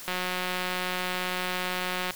click train, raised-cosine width 0.3 ms, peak -14 dBFS, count 370, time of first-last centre 0.08-2.107 s, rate 182 Hz, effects white hiss -42 dBFS RMS until 2.15 s

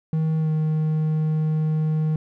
triangle tone with pitch glide, 158.5 to 155.87 Hz, D#3 to D#3, +32 to +3 cents, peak -17 dBFS, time 0.13-2.16 s, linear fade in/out 2 ms, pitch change -29 cents, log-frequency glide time 0.39-0.5 s, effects none

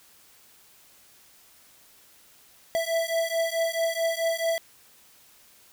square beating tone pair, 659.3 / 663.9 Hz, E5 / E5, 0 / +12 cents, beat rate 4.6 Hz, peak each -28 dBFS, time 2.75-4.58 s, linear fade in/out 0 ms, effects white hiss -56 dBFS RMS until 5.72 s

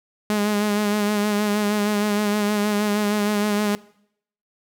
sawtooth tone with vibrato, 208 Hz, G#3, 3 cents sharp, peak -15 dBFS, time 0.3-3.75 s, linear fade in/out 0 ms, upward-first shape sine, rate 6.4 Hz, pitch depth 32 cents each way, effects noise-tail reverb RT60 0.7 s tail -21 dB re dry

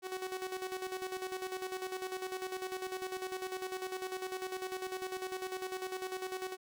sawtooth tone with tremolo, 373.5 Hz, F#4, 16 cents sharp, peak -32 dBFS, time 0.02-6.57 s, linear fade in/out 50 ms, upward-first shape square, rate 10 Hz, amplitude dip 60%, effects none

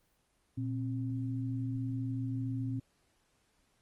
sine tone pair together, 118.3 / 265.6 Hz, A#2 / C4, +26 / +26 cents, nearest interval octave + major second, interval 1400 cents, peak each -34 / -37 dBFS, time 0.57-2.8 s, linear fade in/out 10 ms, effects pink hiss -73 dBFS RMS until 3.81 s + Opus 24 kbps

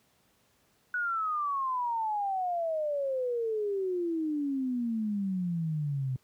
sine exponential sweep, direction down, 1480 to 127.2 Hz, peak -28 dBFS, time 0.94-6.16 s, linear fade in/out 2 ms, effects pink hiss -68 dBFS RMS until 6.23 s + high-pass 80 Hz 12 dB/octave

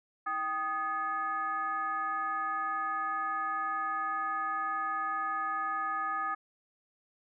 sine tone with frequency modulation, 1244.5 Hz, D#6, in tune, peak -30 dBFS, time 0.26-6.35 s, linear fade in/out 10 ms, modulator 461 Hz, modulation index 0.83, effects none

